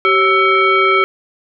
sine tone with frequency modulation, 1318.5 Hz, E6, in tune, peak -9 dBFS, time 0.05-1.04 s, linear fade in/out 0 ms, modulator 933 Hz, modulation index 1.2, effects none

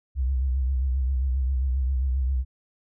sine tone with vibrato, 65.2 Hz, C2, 5 cents flat, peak -21 dBFS, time 0.15-2.45 s, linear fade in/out 50 ms, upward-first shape triangle, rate 7.5 Hz, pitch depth 100 cents each way, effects none

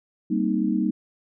sine chord, C minor seventh, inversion second, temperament equal, 196 / 233.1 / 261.6 / 311.1 Hz, G3 / Bb3 / C4 / Eb4, 0 / 0 / 0 / 0 cents, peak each -25 / -25 / -30 / -25 dBFS, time 0.3-0.91 s, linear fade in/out 10 ms, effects none

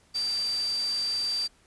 sine tone in noise, 4674 Hz, D8, 9 cents flat, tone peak -26 dBFS, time 0.14-1.48 s, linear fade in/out 20 ms, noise white, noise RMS -40 dBFS, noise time 0.14-1.48 s, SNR +11 dB, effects pink hiss -62 dBFS RMS until 1.66 s + resampled to 24000 Hz

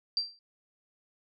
sine tone with exponential decay, 4706 Hz, D8, 3 cents sharp, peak -23 dBFS, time 0.17-0.39 s, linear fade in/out 1 ms, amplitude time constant 46 ms, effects none

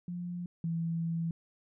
sine tone pair in turn, 175.9 / 166.03 Hz, F3 / E3, +13 / +13 cents, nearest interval minor second, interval 100 cents, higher first, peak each -35 / -30 dBFS, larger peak second, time 0.08-0.46 / 0.64-1.31 s, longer second, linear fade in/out 2 ms, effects none

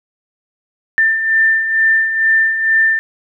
sine beating tone pair, 1786 / 1788.2 Hz, A6 / A6, +25 / +28 cents, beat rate 2.2 Hz, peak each -19 / -11 dBFS, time 0.98-2.99 s, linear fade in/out 0 ms, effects none

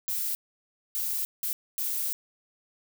violet noise bursts at uneven times, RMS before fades -30 dBFS, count 4, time 0.08-0.35 / 0.95-1.25 / 1.43-1.53 / 1.78-2.13 s, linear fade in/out 0 ms, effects none

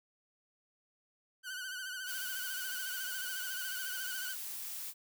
sawtooth tone with vibrato, 1505 Hz, F#6, 29 cents sharp, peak -36 dBFS, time 1.43-4.36 s, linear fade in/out 50 ms, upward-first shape sine, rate 14 Hz, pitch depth 64 cents each way
blue noise, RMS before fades -42 dBFS, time 2.05-4.94 s, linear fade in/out 50 ms
effects none

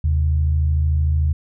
sine tone pair together, 78.3 / 131.68 Hz, D#2 / C3, +11 / +11 cents, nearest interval major sixth, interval 900 cents, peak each -15 / -25 dBFS, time 0.04-1.33 s, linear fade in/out 5 ms, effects none

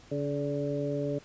harmonic tone with a mistuned harmonic, 142.6 Hz, C#3, 49 cents sharp, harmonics 1 / 2 / 3 / 4, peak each -34 / -34 / -34 / -34 dBFS, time 0.11-1.19 s, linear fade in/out 10 ms, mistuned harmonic 4, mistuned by +26 cents, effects pink hiss -55 dBFS RMS until 1.24 s + resampled to 16000 Hz

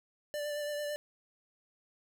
square tone with vibrato, 589 Hz, D5, 5 cents sharp, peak -35 dBFS, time 0.34-0.96 s, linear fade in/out 0 ms, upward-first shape sine, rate 9 Hz, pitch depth 19 cents each way, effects none

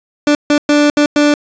30% pulse tone bursts at uneven times, 293.7 Hz, D4, in tune, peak -5 dBFS, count 5, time 0.27-0.35 / 0.5-0.58 / 0.69-0.9 / 0.97-1.06 / 1.16-1.34 s, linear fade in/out 2 ms, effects resampled to 16000 Hz + 7-bit

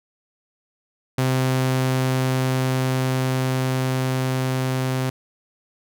sawtooth tone with level ramp, 130 Hz, C3, 11 cents flat, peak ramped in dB -14 to -17 dBFS, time 1.18-5.1 s, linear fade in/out 5 ms, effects none

